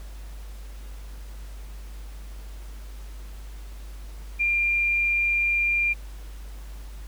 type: tone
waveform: sine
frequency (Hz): 2392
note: D7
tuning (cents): +31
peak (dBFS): -20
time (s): 4.39-5.94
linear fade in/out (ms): 20
effects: added 50 Hz sine -36 dBFS peak until 7.07 s + pink hiss -51 dBFS RMS until 7.07 s